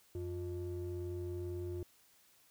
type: ring-modulated tone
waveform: triangle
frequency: 131.6 Hz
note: C3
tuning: 10 cents sharp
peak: -33 dBFS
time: 0.15-1.83 s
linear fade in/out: 2 ms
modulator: 222 Hz
effects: white hiss -67 dBFS RMS until 2.5 s